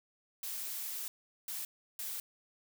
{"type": "noise bursts at uneven times", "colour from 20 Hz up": "blue", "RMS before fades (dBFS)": -40, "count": 3, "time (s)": [[0.43, 1.08], [1.48, 1.65], [1.99, 2.2]], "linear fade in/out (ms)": 2, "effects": []}